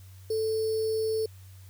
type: tone with sample-and-hold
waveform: sine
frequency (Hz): 440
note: A4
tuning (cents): 0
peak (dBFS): -25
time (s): 0.3-1.26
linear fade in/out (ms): 5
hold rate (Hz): 4900
effects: added 94 Hz sine -46 dBFS peak until 1.69 s + white hiss -59 dBFS RMS until 1.69 s